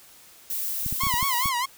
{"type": "noise", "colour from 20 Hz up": "violet", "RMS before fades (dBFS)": -29, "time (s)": [0.5, 1.49], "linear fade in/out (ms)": 2}
{"type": "clicks", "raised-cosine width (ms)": 5, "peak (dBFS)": -20, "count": 7, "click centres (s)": [0.863, 0.926, 1.036, 1.069, 1.14, 1.228, 1.458]}
{"type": "tone with vibrato", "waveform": "sawtooth", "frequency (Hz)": 1030, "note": "C6", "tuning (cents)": -28, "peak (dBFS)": -20, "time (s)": [1, 1.66], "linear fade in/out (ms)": 10, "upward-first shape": "sine", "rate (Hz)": 4.8, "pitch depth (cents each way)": 140}
{"effects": ["white hiss -51 dBFS RMS until 1.77 s"]}